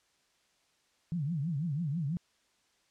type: tone with vibrato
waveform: sine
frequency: 155.1 Hz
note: D#3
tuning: 5 cents flat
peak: -30 dBFS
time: 1.12-2.17 s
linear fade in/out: 0 ms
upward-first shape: triangle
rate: 6.1 Hz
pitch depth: 280 cents each way
effects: white hiss -71 dBFS RMS until 2.9 s + low-pass 7000 Hz 12 dB/octave